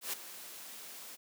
white noise with ADSR envelope, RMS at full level -35 dBFS, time 0.01-1.17 s, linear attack 120 ms, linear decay 10 ms, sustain -13 dB, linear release 28 ms, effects high-pass 200 Hz 12 dB/octave

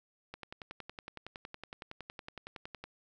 click train, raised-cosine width 0.3 ms, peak -27 dBFS, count 28, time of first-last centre 0.34-2.84 s, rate 10.8 Hz, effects none

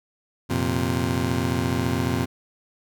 20% pulse chord, F suspended fourth, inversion none, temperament just, 87.31 / 116.41 / 130.96 Hz, F2 / Bb2 / C3, 0 / -2 / +2 cents, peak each -22 dBFS, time 0.49-2.26 s, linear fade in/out 20 ms, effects none

